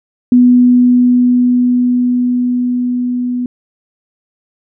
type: tone with level ramp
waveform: sine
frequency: 246.9 Hz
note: B3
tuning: in tune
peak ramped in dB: -3 to -14 dBFS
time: 0.32-3.46 s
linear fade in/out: 2 ms
effects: none